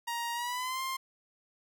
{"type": "tone with pitch glide", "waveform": "sawtooth", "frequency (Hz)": [940, 1055.1], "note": ["A#5", "C6"], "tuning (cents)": [14, 14], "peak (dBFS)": -29, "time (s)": [0.07, 0.97], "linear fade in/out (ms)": 10, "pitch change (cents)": 200, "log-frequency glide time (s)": [0.33, 0.81], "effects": []}